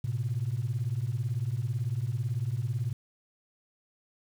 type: beating tone pair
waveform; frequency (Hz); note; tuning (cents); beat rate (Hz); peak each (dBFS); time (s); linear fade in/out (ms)
sine; 110 / 128; A2 / C3; 0 / -38; 18; -30; 0.04-2.93; 5
effects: tanh soft clip ceiling -22 dBFS + 9-bit